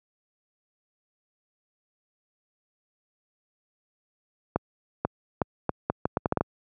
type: accelerating click train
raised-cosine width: 1 ms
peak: -9 dBFS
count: 11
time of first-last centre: 4.56-6.41 s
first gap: 490 ms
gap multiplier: 0.75
effects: high-pass 80 Hz 12 dB/octave